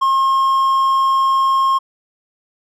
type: tone with ADSR envelope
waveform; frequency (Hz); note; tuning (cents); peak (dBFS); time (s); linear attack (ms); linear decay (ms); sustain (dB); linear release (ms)
triangle; 1073; C6; +43; -8; 0.01-1.79; 18; 4; -2; 19
effects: none